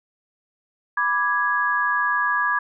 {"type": "chord", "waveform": "sine", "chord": "G# diminished", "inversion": "first", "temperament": "equal", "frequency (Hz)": [987.8, 1174.7, 1661.2], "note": ["B5", "D6", "G#6"], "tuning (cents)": [0, 0, 0], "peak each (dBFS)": [-25, -24, -21], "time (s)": [0.97, 2.59], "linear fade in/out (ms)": 5, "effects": []}